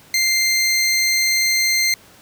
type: tone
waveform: 20% pulse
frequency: 2093 Hz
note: C7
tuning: in tune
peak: -10 dBFS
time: 0.14-1.94 s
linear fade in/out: 2 ms
effects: pink hiss -47 dBFS RMS until 2.21 s + high-pass 80 Hz 12 dB/octave